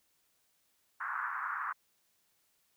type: band-pass noise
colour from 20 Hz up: white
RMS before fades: -37 dBFS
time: 1-1.73 s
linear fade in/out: 10 ms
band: 1000 to 1600 Hz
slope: 48 dB/octave
effects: white hiss -74 dBFS RMS until 2.76 s